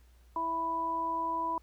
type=harmonic tone; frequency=329.6 Hz; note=E4; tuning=in tune; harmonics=1 / 2 / 3; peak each=-41 / -42 / -30 dBFS; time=0.36-1.58 s; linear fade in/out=2 ms; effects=added 60 Hz sine -57 dBFS peak until 1.62 s + pink hiss -69 dBFS RMS until 1.62 s